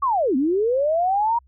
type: linear two-way sweep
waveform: sine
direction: down then up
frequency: 1150 to 247.2 to 958 Hz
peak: -17 dBFS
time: 0.02-1.39 s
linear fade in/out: 10 ms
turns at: 0.36 s
effects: added 65 Hz sine -52 dBFS peak until 1.47 s